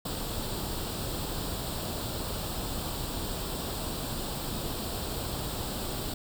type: noise with comb filter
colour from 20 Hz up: pink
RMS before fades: -34 dBFS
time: 0.05-6.14 s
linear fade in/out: 5 ms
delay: 0.24 ms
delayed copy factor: +0.65
effects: none